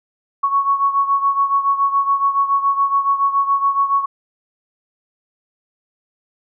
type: beating tone pair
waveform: sine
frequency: 1108.7 / 1115.8 Hz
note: C#6 / C#6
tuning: 0 / +11 cents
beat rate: 7.1 Hz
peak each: -15 / -20 dBFS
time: 0.43-4.06 s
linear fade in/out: 10 ms
effects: none